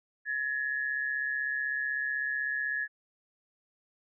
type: tone pair together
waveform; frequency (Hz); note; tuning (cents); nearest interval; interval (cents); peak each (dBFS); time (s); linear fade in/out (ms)
sine; 1694 / 1830; G#6 / A#6; +34 / -32; minor second; 134; -30 / -36; 0.25-2.88; 50
effects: none